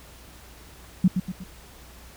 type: tone with echo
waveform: sine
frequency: 184.3 Hz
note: F#3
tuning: 7 cents flat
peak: -13 dBFS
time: 1.04-1.08 s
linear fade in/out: 5 ms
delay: 120 ms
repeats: 3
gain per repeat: -7 dB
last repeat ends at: 1.44 s
effects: added 60 Hz sine -49 dBFS peak until 2.16 s + pink hiss -49 dBFS RMS until 2.16 s